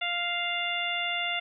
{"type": "harmonic tone", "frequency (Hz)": 698.5, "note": "F5", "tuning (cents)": 0, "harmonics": [1, 2, 3, 4, 5], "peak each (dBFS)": [-35, -37, -32, -32, -35], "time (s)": [0.01, 1.4], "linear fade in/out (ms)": 10, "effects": []}